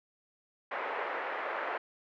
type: band-pass noise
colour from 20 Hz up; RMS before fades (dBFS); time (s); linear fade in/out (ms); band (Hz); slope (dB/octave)
pink; -36; 0.71-1.78; 5; 480 to 2100; 24
effects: none